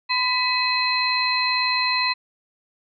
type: tone cluster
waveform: sine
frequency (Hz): 1011 / 1984 / 2552 / 4109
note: B5 / B6 / D#7 / C8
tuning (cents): +40 / +7 / +43 / -32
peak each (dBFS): -24 / -27 / -25 / -23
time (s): 0.09-2.14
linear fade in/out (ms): 20
effects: none